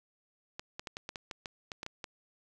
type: clicks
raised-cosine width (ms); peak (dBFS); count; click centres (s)
0.2; -22; 12; 0.595 / 0.795 / 0.872 / 0.969 / 1.091 / 1.158 / 1.312 / 1.458 / 1.718 / 1.831 / 1.864 / 2.042
effects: none